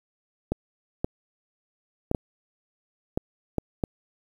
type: clicks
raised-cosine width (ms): 2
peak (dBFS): -11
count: 7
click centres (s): 0.52 / 1.045 / 2.114 / 2.148 / 3.175 / 3.583 / 3.838
effects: 8-bit